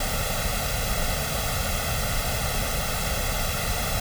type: noise with comb filter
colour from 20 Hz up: pink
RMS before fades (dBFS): -26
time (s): 0-4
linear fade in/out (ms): 5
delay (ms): 1.5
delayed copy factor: +0.9
effects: none